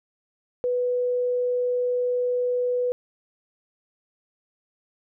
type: tone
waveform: sine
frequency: 493.9 Hz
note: B4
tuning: in tune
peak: -21 dBFS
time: 0.64-2.92 s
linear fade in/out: 0 ms
effects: none